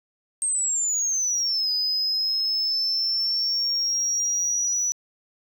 sine exponential two-way sweep, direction down then up, 8500 to 4978 to 5920 Hz, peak -20 dBFS, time 0.42-4.92 s, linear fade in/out 0 ms, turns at 1.71 s, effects tanh soft clip ceiling -18 dBFS + 10-bit

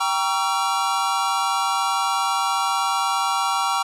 square chord, G diminished seventh, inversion none, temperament just, 784 / 940.8 / 1128.9 / 1354.7 Hz, G5 / Bb5 / Db6 / Fb6, 0 / +16 / +31 / +47 cents, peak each -26 dBFS, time 0-3.83 s, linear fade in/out 10 ms, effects low-pass 10000 Hz 12 dB/octave

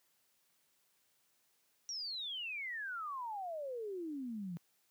sine exponential sweep, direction down, 5770 to 164.81 Hz, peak -39 dBFS, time 1.89-4.57 s, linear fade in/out 0 ms, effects white hiss -75 dBFS RMS until 4.9 s + high-pass 100 Hz 12 dB/octave

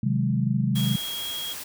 sine chord, Ab dominant seventh, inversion first, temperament equal, 130.81 / 155.56 / 185 / 207.7 Hz, C3 / Eb3 / Gb3 / Ab3, 0 / 0 / 0 / 0 cents, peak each -24 / -29 / -28 / -26 dBFS, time 0.03-0.96 s, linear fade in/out 5 ms
white noise, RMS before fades -36 dBFS, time 0.75-1.64 s, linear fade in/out 10 ms
triangle tone, 3282 Hz, G#7, 21 cents flat, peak -29 dBFS, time 0.75-1.54 s, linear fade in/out 20 ms
effects none

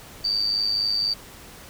sine tone with amplitude modulation, 4626 Hz, D8, 27 cents flat, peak -18 dBFS, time 0.24-1.14 s, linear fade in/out 10 ms, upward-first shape sine, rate 104 Hz, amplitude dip 60%, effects pink hiss -44 dBFS RMS until 1.69 s

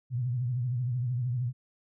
sine tone with vibrato, 123.5 Hz, B2, in tune, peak -27 dBFS, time 0.1-1.53 s, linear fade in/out 50 ms, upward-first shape triangle, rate 13 Hz, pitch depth 120 cents each way, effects none

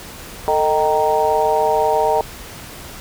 harmonic tone with a mistuned harmonic, 155.3 Hz, D#3, 3 cents flat, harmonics 3 / 4 / 5 / 6, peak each -19 / -19 / -19 / -19 dBFS, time 0.48-2.21 s, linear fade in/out 0 ms, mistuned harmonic 3, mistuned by -69 cents, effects pink hiss -35 dBFS RMS until 3 s

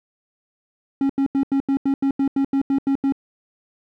triangle tone bursts, 273.8 Hz, C#4, 21 cents flat, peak -14 dBFS, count 13, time 1.01-3.123 s, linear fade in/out 2 ms, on 85 ms, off 84 ms, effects none

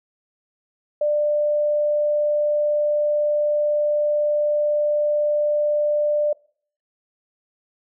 sine tone, 594 Hz, D5, 20 cents sharp, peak -17 dBFS, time 1.01-6.33 s, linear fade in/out 5 ms, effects noise-tail reverb RT60 0.5 s tail -23 dB re dry

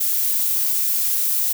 violet noise, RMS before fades -20 dBFS, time 0-1.53 s, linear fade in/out 10 ms, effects none

